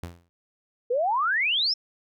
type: tone with exponential decay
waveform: sawtooth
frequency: 86.1 Hz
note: F2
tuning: 24 cents flat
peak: -27 dBFS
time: 0.03-0.29 s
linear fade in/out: 0 ms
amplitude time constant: 55 ms
type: exponential sweep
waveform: sine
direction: up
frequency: 461.4 to 5500 Hz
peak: -21 dBFS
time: 0.9-1.74 s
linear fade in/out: 10 ms
effects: none